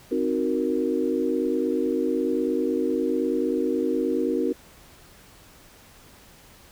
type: chord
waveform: sine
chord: C half-diminished seventh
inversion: none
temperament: equal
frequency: 261.6 / 311.1 / 370 / 466.2 Hz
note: C4 / Eb4 / Gb4 / Bb4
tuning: 0 / 0 / 0 / 0 cents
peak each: -27 dBFS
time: 0.11-4.53 s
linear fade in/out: 10 ms
effects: pink hiss -51 dBFS RMS until 6.71 s